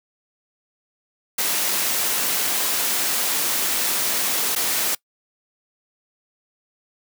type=noise with dropouts; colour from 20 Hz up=white; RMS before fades=-22 dBFS; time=1.38-4.95 s; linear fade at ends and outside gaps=5 ms; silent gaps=4.552-4.56 s; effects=noise-tail reverb RT60 0.1 s tail -23 dB re dry + high-pass 200 Hz 12 dB/octave